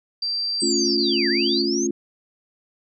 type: tone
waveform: sine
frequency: 4699 Hz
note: D8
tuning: in tune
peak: -22 dBFS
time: 0.22-1.62 s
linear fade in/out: 5 ms
type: linear two-way sweep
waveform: sine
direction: down then up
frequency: 8372 to 1598 to 6600 Hz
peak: -25 dBFS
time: 0.6-1.87 s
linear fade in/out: 5 ms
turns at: 1.29 s
type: chord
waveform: sine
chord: A augmented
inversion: none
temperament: equal with one note detuned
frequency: 220 / 275.9 / 349.2 Hz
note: A3 / C#4 / E#4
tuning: 0 / -8 / 0 cents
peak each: -27 / -25 / -23 dBFS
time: 0.62-1.91 s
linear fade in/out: 5 ms
effects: none